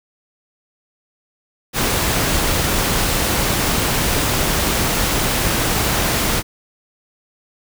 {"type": "noise", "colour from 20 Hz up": "pink", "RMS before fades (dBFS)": -18, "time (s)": [1.73, 6.43], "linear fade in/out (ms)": 50, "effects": []}